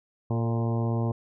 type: harmonic tone with a mistuned harmonic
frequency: 116 Hz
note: A#2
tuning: 8 cents flat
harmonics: 1 / 2 / 3 / 4 / 5 / 6 / 7 / 8 / 9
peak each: -25 / -31 / -35 / -37 / -39 / -41 / -42 / -43 / -44 dBFS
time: 0.3-1.12 s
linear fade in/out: 5 ms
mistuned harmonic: 4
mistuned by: -31 cents
effects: none